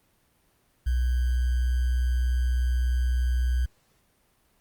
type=tone with sample-and-hold; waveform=sine; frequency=61.7 Hz; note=B1; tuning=1 cent flat; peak=-21 dBFS; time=0.86-3.66 s; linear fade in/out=10 ms; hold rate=1575 Hz; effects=pink hiss -66 dBFS RMS until 4.6 s + Opus 32 kbps